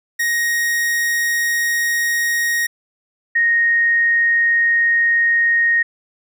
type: tone pair in turn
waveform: 45% pulse / sine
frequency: 1875 / 1863.1 Hz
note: A#6 / A#6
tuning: +10 / -1 cents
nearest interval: unison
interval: 11 cents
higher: first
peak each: -16 / -12 dBFS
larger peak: second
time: 0.19-2.67 / 3.35-5.83 s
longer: neither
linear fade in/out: 10 ms
effects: none